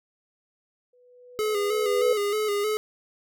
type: tone with exponential growth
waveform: sine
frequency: 493.9 Hz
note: B4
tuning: in tune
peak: -18 dBFS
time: 0.93-2.13 s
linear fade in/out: 5 ms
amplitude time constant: 260 ms
type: tone with vibrato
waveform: square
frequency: 418 Hz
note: G#4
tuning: 11 cents sharp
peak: -24 dBFS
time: 1.39-2.77 s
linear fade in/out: 0 ms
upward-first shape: square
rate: 3.2 Hz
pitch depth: 42 cents each way
effects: none